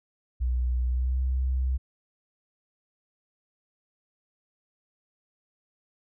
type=tone with pitch glide; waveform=sine; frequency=61.74 to 64.51 Hz; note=B1 to C2; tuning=0 to -24 cents; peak=-23 dBFS; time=0.4-1.78 s; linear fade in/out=20 ms; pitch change=+76 cents; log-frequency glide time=0.87-1.2 s; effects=none